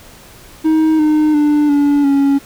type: tone with pitch steps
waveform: triangle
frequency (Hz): 315.4 / 305.7 / 296.3 / 287.2 / 278.4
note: D#4 / D#4 / D4 / D4 / C#4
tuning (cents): +24 / -30 / +15 / -39 / +8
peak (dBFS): -7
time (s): 0.64-2.39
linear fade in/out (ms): 20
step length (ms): 350
effects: pink hiss -40 dBFS RMS until 2.45 s